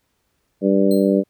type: harmonic tone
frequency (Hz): 98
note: G2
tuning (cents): 0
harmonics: 2 / 3 / 4 / 5 / 6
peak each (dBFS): -17 / -19 / -20 / -21 / -22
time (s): 0.61-1.24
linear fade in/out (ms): 50
type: tone with exponential decay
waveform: 15% pulse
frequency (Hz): 4157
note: C8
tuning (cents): -12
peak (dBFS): -24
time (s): 0.91-1.23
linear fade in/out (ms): 1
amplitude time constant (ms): 68
effects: pink hiss -69 dBFS RMS until 1.29 s